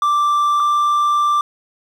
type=tone pair in turn; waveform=triangle; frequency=1174.7 / 1178.8 Hz; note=D6 / D6; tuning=0 / +6 cents; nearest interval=unison; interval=6 cents; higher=second; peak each=-11 dBFS; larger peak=neither; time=0.02-0.6 / 0.6-1.41 s; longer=second; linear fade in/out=2 ms; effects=8-bit